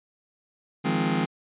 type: chord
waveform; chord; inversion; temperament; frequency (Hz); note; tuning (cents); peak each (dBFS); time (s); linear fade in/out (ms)
sawtooth; F minor seventh; third; just; 157.15 / 174.61 / 209.5 / 261.9; Eb3 / F3 / Ab3 / C4; +18 / 0 / +15 / +2; -24; 0.84-1.26; 20
effects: resampled to 8000 Hz